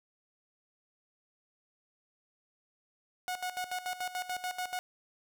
sawtooth tone with tremolo, 730 Hz, F#5, 24 cents flat, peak -29 dBFS, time 3.28-4.79 s, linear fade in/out 0 ms, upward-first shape square, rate 6.9 Hz, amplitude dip 75%, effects none

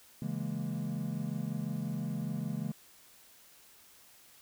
triangle chord, A# half-diminished seventh, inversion first, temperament equal, 138.59 / 164.81 / 207.7 / 233.1 Hz, C#3 / E3 / G#3 / A#3, 0 / 0 / 0 / 0 cents, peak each -37 / -36 / -36 / -39 dBFS, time 0.22-2.72 s, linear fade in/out 2 ms, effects white hiss -59 dBFS RMS until 4.41 s

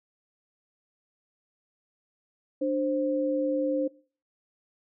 sine tone pair together, 295.3 / 525.8 Hz, D4 / C5, +10 / +8 cents, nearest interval minor seventh, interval 998 cents, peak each -27 dBFS, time 2.61-3.88 s, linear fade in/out 10 ms, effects noise-tail reverb RT60 0.4 s tail -21 dB re dry

